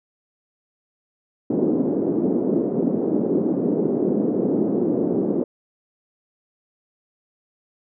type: band-pass noise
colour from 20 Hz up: white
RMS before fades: -21 dBFS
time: 1.5-5.44 s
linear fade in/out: 5 ms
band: 200 to 390 Hz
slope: 24 dB/octave
effects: none